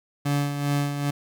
30% pulse tone with tremolo, 143.4 Hz, D3, 41 cents flat, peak -18 dBFS, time 0.25-1.11 s, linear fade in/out 10 ms, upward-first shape sine, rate 2.5 Hz, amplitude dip 55%, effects none

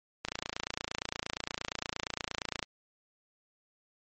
click train, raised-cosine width 0.2 ms, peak -15 dBFS, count 69, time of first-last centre 0.25-2.628 s, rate 28.6 Hz, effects MP3 32 kbps

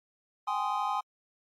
triangle chord, Ab major seventh, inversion third, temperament just, 778.7 / 830.6 / 1038.3 / 1245.9 Hz, G5 / Ab5 / C6 / Eb6, -12 / 0 / -14 / +2 cents, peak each -34 / -31 / -31 / -33 dBFS, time 0.47-1.01 s, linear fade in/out 10 ms, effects AAC 64 kbps

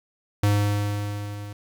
square tone with level ramp, 102.8 Hz, G#2, 17 cents flat, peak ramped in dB -17 to -35 dBFS, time 0.43-1.53 s, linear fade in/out 5 ms, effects 9-bit

